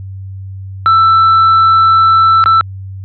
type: tone with dropouts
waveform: triangle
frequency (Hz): 1328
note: E6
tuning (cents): +12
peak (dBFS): -3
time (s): 0.86-2.61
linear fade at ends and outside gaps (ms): 0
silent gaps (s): 2.44-2.459
effects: added 96 Hz sine -23 dBFS peak until 3.04 s + resampled to 11025 Hz